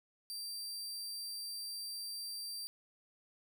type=tone; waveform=sawtooth; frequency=4699 Hz; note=D8; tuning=in tune; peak=-38 dBFS; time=0.3-2.67 s; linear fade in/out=0 ms; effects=none